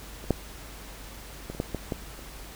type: clicks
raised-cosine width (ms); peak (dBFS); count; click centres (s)
2; -28 / -8 / -21 / -27 / -13 / -16 / -15 / -30; 8; 0.241 / 0.307 / 1.5 / 1.549 / 1.601 / 1.747 / 1.922 / 2.192
effects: added 50 Hz sine -45 dBFS peak until 2.55 s + pink hiss -45 dBFS RMS until 2.55 s